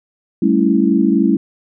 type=chord; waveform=sine; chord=A dominant seventh; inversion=third; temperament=equal; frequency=196 / 220 / 277.2 / 329.6 Hz; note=G3 / A3 / C#4 / E4; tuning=0 / 0 / 0 / 0 cents; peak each=-16 dBFS; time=0.42-1.37 s; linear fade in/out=5 ms; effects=none